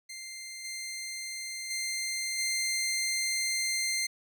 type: tone with level steps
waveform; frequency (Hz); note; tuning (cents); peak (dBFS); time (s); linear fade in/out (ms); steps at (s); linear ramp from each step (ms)
15% pulse; 2093; C7; 0; -34 / -30 / -25 / -22; 0.09-4.07; 10; 0.64 / 1.7 / 2.38; 10
effects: none

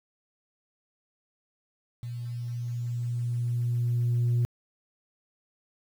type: tone with level ramp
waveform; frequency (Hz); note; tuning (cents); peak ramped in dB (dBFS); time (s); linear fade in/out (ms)
sine; 120; B2; -49; -33 to -19; 2.03-4.45; 0
effects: tanh soft clip ceiling -20 dBFS + 9-bit

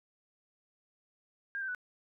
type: tone with pitch steps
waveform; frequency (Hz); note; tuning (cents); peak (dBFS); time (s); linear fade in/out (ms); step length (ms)
sine; 1609 / 1555 / 1486; G6 / G6 / F#6; +45 / -14 / +7; -34; 1.55-1.748; 0; 66
effects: none

